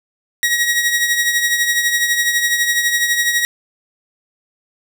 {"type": "tone with tremolo", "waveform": "sawtooth", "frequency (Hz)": 1900, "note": "A#6", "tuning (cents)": 33, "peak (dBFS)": -8, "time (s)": [0.43, 3.45], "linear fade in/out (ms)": 0, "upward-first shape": "triangle", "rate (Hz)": 12, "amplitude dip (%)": 60, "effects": []}